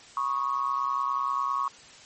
sine tone with amplitude modulation, 1108.7 Hz, C#6, in tune, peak -21 dBFS, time 0.17-1.68 s, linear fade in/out 2 ms, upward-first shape sine, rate 130 Hz, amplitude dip 85%, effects white hiss -50 dBFS RMS until 2.05 s + MP3 32 kbps

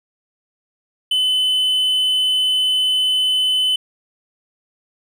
triangle tone, 3025 Hz, F#7, 38 cents sharp, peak -13 dBFS, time 1.11-3.76 s, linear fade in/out 5 ms, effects none

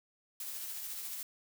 blue noise with tremolo, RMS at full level -40 dBFS, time 0.4-1.23 s, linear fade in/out 2 ms, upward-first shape triangle, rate 14 Hz, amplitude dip 35%, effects none

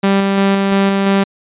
sawtooth tone with tremolo, 196.5 Hz, G3, 4 cents sharp, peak -6 dBFS, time 0.03-1.24 s, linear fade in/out 10 ms, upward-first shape square, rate 2.9 Hz, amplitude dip 25%, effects resampled to 8000 Hz

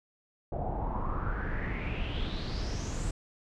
brown noise with low-pass filter sweep, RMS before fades -33 dBFS, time 0.52-3.11 s, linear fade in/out 5 ms, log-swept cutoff 650 to 8100 Hz, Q 5.9, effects none

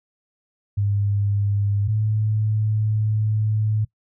sine tone pair in turn, 101.4 / 107.62 Hz, G#2 / A2, -41 / -38 cents, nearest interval minor second, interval 103 cents, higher second, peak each -18 / -18 dBFS, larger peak neither, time 0.77-1.88 / 1.88-3.85 s, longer second, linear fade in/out 10 ms, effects noise-tail reverb RT60 0.1 s tail -21 dB re dry

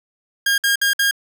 sawtooth tone bursts, 1620 Hz, G#6, 43 cents flat, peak -11 dBFS, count 4, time 0.46-1.111 s, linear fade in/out 5 ms, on 120 ms, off 57 ms, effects none

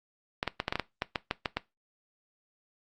clicks, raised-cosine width 0.3 ms, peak -12 dBFS, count 12, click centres 0.429 / 0.477 / 0.601 / 0.681 / 0.725 / 0.756 / 0.797 / 1.021 / 1.158 / 1.311 / 1.458 / 1.57 s, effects noise-tail reverb RT60 0.2 s tail -18 dB re dry + Opus 48 kbps

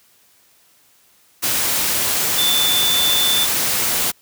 sine tone in noise, 3524 Hz, A7, 2 cents sharp, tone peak -16 dBFS, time 2.37-3.46 s, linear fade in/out 20 ms, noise white, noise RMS -19 dBFS, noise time 1.42-4.12 s, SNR 0 dB, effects white hiss -55 dBFS RMS until 4.21 s + high-pass 60 Hz 12 dB/octave

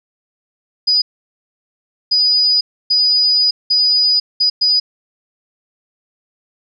sine tone bursts at uneven times, 4946 Hz, D#8, 11 cents flat, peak -10 dBFS, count 6, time 0.87-1.02 / 2.11-2.61 / 2.9-3.51 / 3.7-4.2 / 4.4-4.5 / 4.61-4.8 s, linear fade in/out 10 ms, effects none

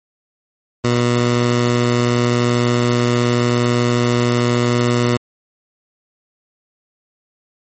15% pulse tone, 120.9 Hz, B2, 36 cents flat, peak -7 dBFS, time 0.84-5.17 s, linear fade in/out 5 ms, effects MP3 32 kbps

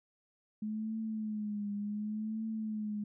sine tone with vibrato, 212.6 Hz, G#3, 41 cents sharp, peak -34 dBFS, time 0.62-3.04 s, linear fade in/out 5 ms, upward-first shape triangle, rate 0.68 Hz, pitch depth 78 cents each way, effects none

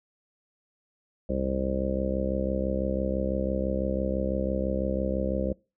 harmonic tone, 66 Hz, C2, 16 cents sharp, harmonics 1 / 2 / 3 / 4 / 5 / 6 / 7 / 8 / 9, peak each -32 / -41 / -31 / -39 / -35 / -41 / -37 / -31 / -36 dBFS, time 1.29-5.53 s, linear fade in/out 5 ms, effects noise-tail reverb RT60 0.3 s tail -24 dB re dry

